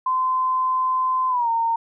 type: tone with pitch glide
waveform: sine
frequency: 1030 to 917.6 Hz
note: C6 to A#5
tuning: -28 to -28 cents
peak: -18 dBFS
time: 0.06-1.76 s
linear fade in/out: 5 ms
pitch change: -200 cents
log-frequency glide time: 1.29-1.49 s
effects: none